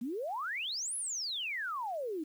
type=exponential two-way sweep; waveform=sine; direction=up then down; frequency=221.6 to 10820 to 294 Hz; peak=-34 dBFS; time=0.01-2.24 s; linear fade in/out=10 ms; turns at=0.96 s; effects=10-bit